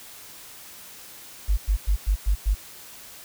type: tone bursts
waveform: sine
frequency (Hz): 49.71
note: G1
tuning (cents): +25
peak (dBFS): -17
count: 6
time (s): 1.48-2.55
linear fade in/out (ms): 20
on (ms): 95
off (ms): 100
effects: white hiss -44 dBFS RMS until 3.24 s